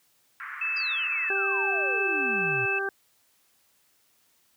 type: band-pass noise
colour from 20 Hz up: pink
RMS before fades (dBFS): -38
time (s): 0.4-1.29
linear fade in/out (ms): 0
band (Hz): 1200 to 2100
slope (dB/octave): 48
type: tone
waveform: sine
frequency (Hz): 2622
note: E7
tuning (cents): -10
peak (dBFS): -26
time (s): 0.61-2.79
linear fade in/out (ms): 5
type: exponential sweep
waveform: sine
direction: down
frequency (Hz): 5000 to 113.4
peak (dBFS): -34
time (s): 0.76-2.66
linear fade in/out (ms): 10
type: harmonic tone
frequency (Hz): 392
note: G4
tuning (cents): 0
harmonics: 1 / 2 / 3 / 4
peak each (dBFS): -31 / -36 / -39 / -29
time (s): 1.3-2.89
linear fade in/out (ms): 2
effects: white hiss -66 dBFS RMS until 4.56 s + high-pass 60 Hz 12 dB/octave